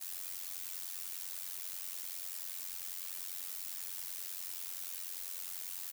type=noise with amplitude modulation; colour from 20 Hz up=blue; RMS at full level=-39 dBFS; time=0-5.92 s; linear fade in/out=20 ms; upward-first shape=sine; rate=90.2 Hz; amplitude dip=85%; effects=none